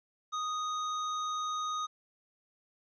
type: tone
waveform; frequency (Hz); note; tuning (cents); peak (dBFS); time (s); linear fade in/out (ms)
square; 1244.5; D#6; 0; -33; 0.32-1.87; 20
effects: resampled to 16000 Hz + 12-bit